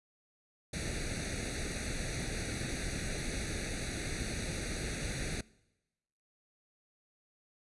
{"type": "noise with comb filter", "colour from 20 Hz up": "pink", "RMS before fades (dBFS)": -37, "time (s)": [0.73, 5.41], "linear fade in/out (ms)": 5, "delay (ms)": 0.48, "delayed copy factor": 0.9, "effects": ["noise-tail reverb RT60 1.0 s tail -23 dB re dry", "resampled to 24000 Hz"]}